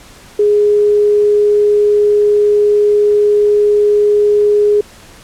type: tone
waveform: sine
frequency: 415.3 Hz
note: G#4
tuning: in tune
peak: -7 dBFS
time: 0.39-4.81 s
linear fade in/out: 5 ms
effects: pink hiss -39 dBFS RMS until 5.23 s + low-pass 11000 Hz 12 dB/octave